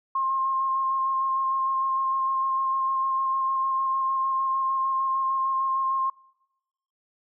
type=tone with vibrato; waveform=sine; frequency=1065 Hz; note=C6; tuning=30 cents sharp; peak=-22 dBFS; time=0.15-6.1 s; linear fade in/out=5 ms; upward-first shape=square; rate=6.6 Hz; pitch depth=11 cents each way; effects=noise-tail reverb RT60 1.0 s tail -26 dB re dry